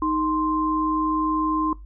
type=tone pair together; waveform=sine; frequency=311.8 / 1046.5 Hz; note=D#4 / C6; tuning=+4 / 0 cents; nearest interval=octave + major sixth; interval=2096 cents; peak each=-23 dBFS; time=0.02-1.73 s; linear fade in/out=2 ms; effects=noise-tail reverb RT60 0.2 s tail -20 dB re dry + added 50 Hz sine -38 dBFS peak until 1.85 s